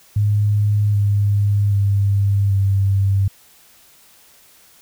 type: tone with pitch steps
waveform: sine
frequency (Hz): 103.83 / 101.87 / 99.95 / 98.06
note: G#2 / G#2 / G2 / G2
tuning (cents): 0 / -33 / +34 / +1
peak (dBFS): -13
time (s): 0.16-3.28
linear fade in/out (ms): 5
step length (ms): 780
effects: white hiss -50 dBFS RMS until 4.81 s